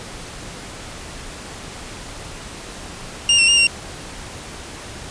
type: tone with pitch steps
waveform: sawtooth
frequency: 2814 / 2718 / 2815 / 2758 Hz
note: F7 / F7 / F7 / F7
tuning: +12 / -48 / +13 / -22 cents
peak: -8 dBFS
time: 3.29-3.67 s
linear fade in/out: 2 ms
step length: 95 ms
effects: pink hiss -34 dBFS RMS until 5.1 s + resampled to 22050 Hz